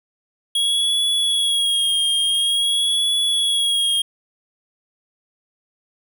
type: tone with vibrato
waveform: square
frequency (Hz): 3307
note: G#7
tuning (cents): -8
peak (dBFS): -17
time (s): 0.55-4.02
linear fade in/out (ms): 5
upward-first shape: sine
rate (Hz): 0.48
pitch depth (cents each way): 44
effects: none